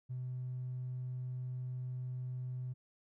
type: tone with tanh clipping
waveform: triangle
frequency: 126.7 Hz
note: B2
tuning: 45 cents sharp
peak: -37 dBFS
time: 0.09-2.74 s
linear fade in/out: 20 ms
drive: 1 dB
effects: none